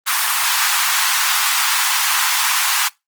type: high-pass noise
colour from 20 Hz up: pink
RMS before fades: -17 dBFS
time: 0.06-2.89 s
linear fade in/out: 20 ms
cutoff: 880 Hz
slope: 48 dB/octave
effects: noise-tail reverb RT60 0.2 s tail -23 dB re dry + Opus 24 kbps